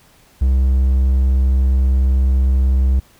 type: tone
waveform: triangle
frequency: 65.41 Hz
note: C2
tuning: in tune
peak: -9 dBFS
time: 0.41-3 s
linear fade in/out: 10 ms
effects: pink hiss -51 dBFS RMS until 3.19 s